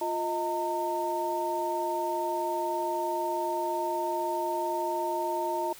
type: tone cluster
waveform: sine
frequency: 350.9 / 630 / 912 Hz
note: F4 / D#5 / A#5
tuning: +8 / +21 / -38 cents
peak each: -33 / -33 / -30 dBFS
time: 0.01-5.73 s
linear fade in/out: 5 ms
effects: white hiss -49 dBFS RMS until 5.79 s